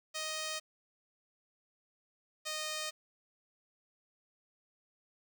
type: tone pair in turn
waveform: 5% pulse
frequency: 624 / 618.6 Hz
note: D#5 / D#5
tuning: +5 / -10 cents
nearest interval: unison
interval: 15 cents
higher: first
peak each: -25 dBFS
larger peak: neither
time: 0.14-0.6 / 2.45-2.91 s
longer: neither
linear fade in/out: 20 ms
effects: none